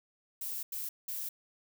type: noise bursts at uneven times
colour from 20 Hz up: violet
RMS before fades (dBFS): -38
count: 3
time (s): 0.41-0.63 / 0.72-0.89 / 1.08-1.29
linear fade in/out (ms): 5
effects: none